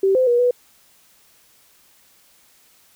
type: tone with pitch steps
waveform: sine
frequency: 387.3 / 514 / 480.5 / 492 Hz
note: G4 / C5 / B4 / B4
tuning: -21 / -31 / -48 / -7 cents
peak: -13 dBFS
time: 0.03-0.51 s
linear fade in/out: 5 ms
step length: 120 ms
effects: white hiss -55 dBFS RMS until 2.95 s